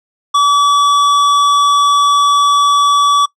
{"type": "tone", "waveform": "square", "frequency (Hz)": 1146, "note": "D6", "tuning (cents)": -43, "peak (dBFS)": -8, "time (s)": [0.34, 3.26], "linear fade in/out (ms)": 10, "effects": ["noise-tail reverb RT60 0.1 s tail -23 dB re dry", "low-pass 6000 Hz 12 dB/octave"]}